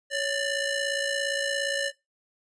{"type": "ring-modulated tone", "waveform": "sawtooth", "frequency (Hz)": 1174.7, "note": "D6", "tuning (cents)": 0, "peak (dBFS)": -19, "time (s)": [0.1, 1.92], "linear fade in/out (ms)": 50, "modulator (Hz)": 616, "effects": ["noise-tail reverb RT60 0.2 s tail -19 dB re dry", "resampled to 22050 Hz"]}